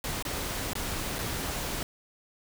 pink noise with dropouts, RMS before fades -33 dBFS, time 0.04-1.83 s, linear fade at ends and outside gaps 1 ms, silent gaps 0.225-0.251 / 0.733-0.753 / 1.185-1.189 s, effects none

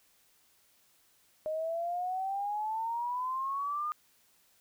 sine exponential sweep, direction up, 616 to 1226 Hz, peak -31 dBFS, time 1.46-3.92 s, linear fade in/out 0 ms, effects white hiss -67 dBFS RMS until 4.6 s

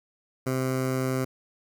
15% pulse tone with notch filter, 130.4 Hz, C3, 5 cents flat, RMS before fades -27 dBFS, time 0.46-1.25 s, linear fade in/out 10 ms, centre 3400 Hz, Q 1.2, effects none

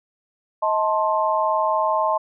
sine chord, A diminished, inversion second, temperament just, 633.6 / 880 / 1056 Hz, Eb5 / A5 / C6, +31 / 0 / +16 cents, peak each -22 dBFS, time 0.62-2.18 s, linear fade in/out 10 ms, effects none

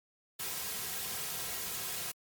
white noise with comb filter, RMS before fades -38 dBFS, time 0.39-2.12 s, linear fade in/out 10 ms, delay 3.4 ms, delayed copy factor -0.6, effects Opus 48 kbps

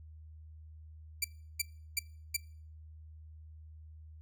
10% pulse tone bursts, 2336 Hz, D7, 10 cents flat, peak -20 dBFS, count 4, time 1.22-2.366 s, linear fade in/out 5 ms, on 24 ms, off 350 ms, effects noise-tail reverb RT60 0.5 s tail -23 dB re dry + added 78 Hz sine -49 dBFS peak until 4.21 s

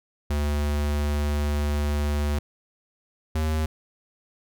square tone pair in turn, 73.42 / 77.99 Hz, D2 / D#2, 0 / +5 cents, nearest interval minor second, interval 105 cents, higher second, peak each -23 dBFS, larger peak neither, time 0.3-2.39 / 3.35-3.66 s, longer first, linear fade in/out 5 ms, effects none

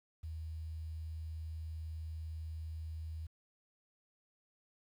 sine tone, 79.8 Hz, D#2, 44 cents sharp, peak -40 dBFS, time 0.23-3.27 s, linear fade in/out 10 ms, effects 11-bit

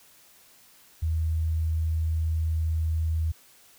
sine tone, 80.2 Hz, E2, 47 cents flat, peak -23 dBFS, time 1.02-3.32 s, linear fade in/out 10 ms, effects white hiss -56 dBFS RMS until 3.78 s

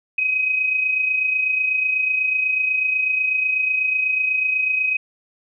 sine tone with amplitude modulation, 2525 Hz, D#7, 25 cents sharp, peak -15 dBFS, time 0.18-4.97 s, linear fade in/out 5 ms, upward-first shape sine, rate 28.1 Hz, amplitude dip 50%, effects none

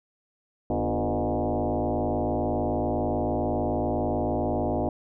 sine tone with frequency modulation, 185 Hz, F#3, in tune, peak -23 dBFS, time 0.7-4.89 s, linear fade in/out 2 ms, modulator 107 Hz, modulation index 5.6, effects none

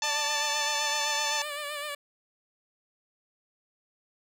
harmonic tone, 883 Hz, A5, 6 cents sharp, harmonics 1 / 2 / 3 / 4 / 5 / 6 / 7 / 8, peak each -33 / -35 / -37 / -35 / -37 / -37 / -35 / -39 dBFS, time 0.02-1.42 s, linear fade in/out 2 ms
10% pulse tone with vibrato, 587.3 Hz, D5, in tune, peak -25 dBFS, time 0.03-1.95 s, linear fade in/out 5 ms, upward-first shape sine, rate 7.8 Hz, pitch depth 47 cents each way
effects none

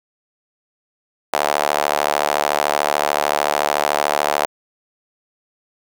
sawtooth tone with high-pass filter, 73.6 Hz, D2, 4 cents sharp, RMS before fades -19 dBFS, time 1.33-4.46 s, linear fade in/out 5 ms, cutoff 700 Hz, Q 2.2, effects none

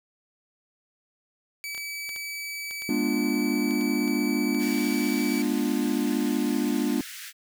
sawtooth tone, 2295 Hz, D7, 40 cents flat, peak -29 dBFS, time 1.64-5.42 s, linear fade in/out 0 ms
clicks, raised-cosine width 0.2 ms, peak -25 dBFS, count 10, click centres 1.748 / 1.778 / 2.092 / 2.162 / 2.71 / 2.821 / 3.709 / 3.812 / 4.079 / 4.547 s
triangle chord, G# diminished seventh, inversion none, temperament equal with one note detuned, 207.7 / 243.1 / 293.7 / 349.2 Hz, G#3 / B3 / D4 / F4, 0 / -27 / 0 / 0 cents, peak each -28 / -25 / -25 / -30 dBFS, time 2.89-7.01 s, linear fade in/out 2 ms
pink high-pass noise, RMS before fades -40 dBFS, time 4.58-7.33 s, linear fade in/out 50 ms, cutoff 1500 Hz, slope 48 dB/octave
effects none

